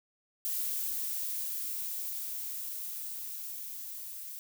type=noise with level ramp; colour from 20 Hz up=violet; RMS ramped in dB=-33 to -43 dBFS; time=0.45-4.39 s; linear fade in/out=0 ms; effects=none